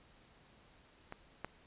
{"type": "clicks", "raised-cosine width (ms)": 0.5, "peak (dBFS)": [-29, -24], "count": 2, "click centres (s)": [1.124, 1.446], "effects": ["pink hiss -64 dBFS RMS until 1.66 s", "resampled to 8000 Hz"]}